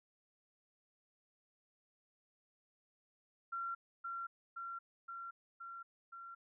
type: tone with echo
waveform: sine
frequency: 1369 Hz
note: F6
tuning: 35 cents flat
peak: -38 dBFS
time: 3.52-3.75 s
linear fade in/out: 10 ms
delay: 520 ms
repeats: 5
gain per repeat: -2 dB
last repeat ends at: 6.35 s
effects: none